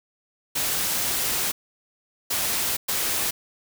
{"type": "noise bursts at uneven times", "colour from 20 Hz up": "white", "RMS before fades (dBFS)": -25, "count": 3, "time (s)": [[0.55, 1.52], [2.3, 2.77], [2.88, 3.31]], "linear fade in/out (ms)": 10, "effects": []}